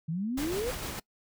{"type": "exponential sweep", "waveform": "sine", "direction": "up", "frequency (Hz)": [152.4, 520], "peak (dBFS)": -29, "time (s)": [0.08, 0.71], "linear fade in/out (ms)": 10}
{"type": "noise with tremolo", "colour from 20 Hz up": "pink", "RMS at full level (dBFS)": -36, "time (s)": [0.37, 1], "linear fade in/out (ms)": 10, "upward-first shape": "square", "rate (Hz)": 6.6, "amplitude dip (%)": 25}
{"effects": ["noise-tail reverb RT60 0.1 s tail -23 dB re dry"]}